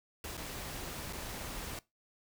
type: noise with dropouts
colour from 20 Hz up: pink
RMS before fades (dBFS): -42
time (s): 0.24-1.79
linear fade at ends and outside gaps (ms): 2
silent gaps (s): 0.37-0.376 / 1.127-1.131
effects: noise-tail reverb RT60 0.2 s tail -20 dB re dry